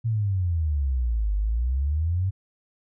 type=exponential two-way sweep; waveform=sine; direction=down then up; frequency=117 to 49.28 to 98.1 Hz; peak=-21 dBFS; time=0.04-2.31 s; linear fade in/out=20 ms; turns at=1.35 s; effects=none